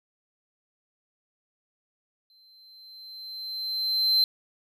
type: tone with exponential growth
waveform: triangle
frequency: 4100 Hz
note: C8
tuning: 36 cents flat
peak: -16 dBFS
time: 2.3-4.24 s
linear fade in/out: 1 ms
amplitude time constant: 420 ms
effects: none